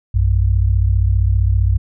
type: tone pair together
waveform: sine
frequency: 59.71 / 94.9 Hz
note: A#1 / F#2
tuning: +42 / +44 cents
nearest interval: minor sixth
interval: 802 cents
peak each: -14 dBFS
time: 0.14-1.78 s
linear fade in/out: 10 ms
effects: none